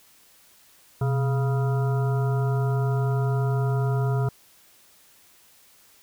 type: harmonic tone with a mistuned harmonic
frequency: 138.7 Hz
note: C#3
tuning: 1 cent sharp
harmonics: 1 / 3 / 5 / 7 / 9 / 10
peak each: -21 / -31 / -35 / -38 / -40 / -41 dBFS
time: 1.01-4.29 s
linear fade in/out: 5 ms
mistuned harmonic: 1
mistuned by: -140 cents
effects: white hiss -56 dBFS RMS until 6.02 s